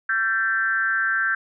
sine tone with frequency modulation, 1564 Hz, G6, 4 cents flat, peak -19 dBFS, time 0.09-1.35 s, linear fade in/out 5 ms, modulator 214 Hz, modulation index 0.79, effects none

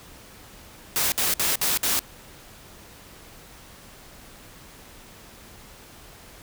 white noise bursts, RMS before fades -23 dBFS, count 5, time 0.96-1.992 s, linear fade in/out 0 ms, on 160 ms, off 58 ms, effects pink hiss -47 dBFS RMS until 6.42 s

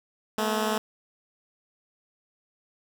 10% pulse tone pair together, 215.6 / 235.9 Hz, A3 / A#3, -35 / +21 cents, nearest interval major second, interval 156 cents, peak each -17 / -24 dBFS, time 0.38-0.78 s, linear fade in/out 2 ms, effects none

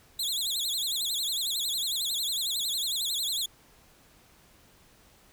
sawtooth tone with vibrato, 3729 Hz, A#7, in tune, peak -25 dBFS, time 0.19-3.46 s, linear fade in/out 5 ms, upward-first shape sine, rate 11 Hz, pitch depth 210 cents each way, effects pink hiss -59 dBFS RMS until 5.32 s

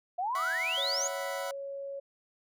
sine exponential sweep, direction up, 684 to 7040 Hz, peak -29 dBFS, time 0.18-1.08 s, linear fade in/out 10 ms
25% pulse chord, E suspended second, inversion none, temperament equal, 659.3 / 740 / 987.8 Hz, E5 / F#5 / B5, 0 / 0 / 0 cents, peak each -36 dBFS, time 0.35-1.51 s, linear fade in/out 2 ms
sine tone, 554.4 Hz, C#5, in tune, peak -36 dBFS, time 0.77-2 s, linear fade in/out 10 ms
effects none

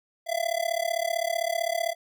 square tone with amplitude modulation, 673 Hz, E5, 36 cents sharp, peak -22 dBFS, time 0.26-1.95 s, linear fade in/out 50 ms, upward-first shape sine, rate 35.6 Hz, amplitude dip 95%, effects none

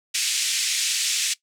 white band-pass noise, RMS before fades -24 dBFS, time 0.14-1.34 s, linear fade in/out 10 ms, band 2200 to 8200 Hz, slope 24 dB/octave, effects noise-tail reverb RT60 0.1 s tail -19 dB re dry

